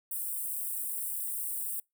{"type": "high-pass noise", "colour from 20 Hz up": "white", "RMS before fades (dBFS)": -35, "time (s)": [0.11, 1.8], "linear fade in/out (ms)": 5, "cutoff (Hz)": 8100, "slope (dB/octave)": 96, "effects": ["noise-tail reverb RT60 0.2 s tail -26 dB re dry"]}